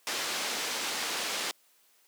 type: low-pass noise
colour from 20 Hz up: white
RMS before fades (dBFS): -33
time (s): 0.07-1.51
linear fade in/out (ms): 0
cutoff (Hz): 5500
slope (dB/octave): 12
effects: white hiss -65 dBFS RMS until 2.07 s + high-pass 300 Hz 12 dB/octave